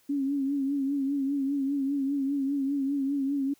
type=tone with vibrato; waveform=sine; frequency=277 Hz; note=C#4; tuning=1 cent flat; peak=-25 dBFS; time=0.09-3.54 s; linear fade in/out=10 ms; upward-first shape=triangle; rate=5 Hz; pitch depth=72 cents each way; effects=white hiss -64 dBFS RMS until 3.59 s